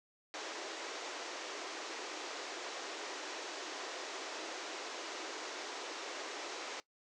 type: band-pass noise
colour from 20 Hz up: pink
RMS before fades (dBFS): -44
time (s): 0.34-6.8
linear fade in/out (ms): 0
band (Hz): 310 to 7000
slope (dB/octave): 48
effects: noise-tail reverb RT60 0.1 s tail -19 dB re dry